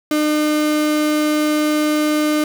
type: tone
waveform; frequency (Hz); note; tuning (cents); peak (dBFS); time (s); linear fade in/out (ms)
35% pulse; 302.7; D#4; -48; -13; 0.11-2.44; 2
effects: none